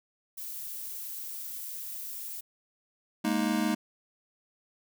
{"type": "noise", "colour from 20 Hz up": "violet", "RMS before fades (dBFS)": -39, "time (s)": [0.37, 2.41], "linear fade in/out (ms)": 10}
{"type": "chord", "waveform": "square", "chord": "Ab suspended second", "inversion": "none", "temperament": "just", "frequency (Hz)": [207.7, 233.6, 311.5], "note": ["Ab3", "Bb3", "Eb4"], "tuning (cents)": [0, 4, 2], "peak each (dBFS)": -31, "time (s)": [3.24, 3.75], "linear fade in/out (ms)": 10}
{"effects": []}